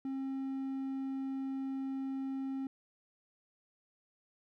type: tone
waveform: triangle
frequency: 268.3 Hz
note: C4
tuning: 44 cents sharp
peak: -33 dBFS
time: 0.05-2.67 s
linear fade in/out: 2 ms
effects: none